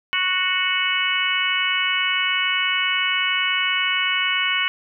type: harmonic tone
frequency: 369.4 Hz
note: F#4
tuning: 3 cents flat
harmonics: 3 / 4 / 5 / 6 / 7 / 8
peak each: -28 / -27 / -29 / -23 / -29 / -23 dBFS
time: 0.13-4.68 s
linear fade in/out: 0 ms
effects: none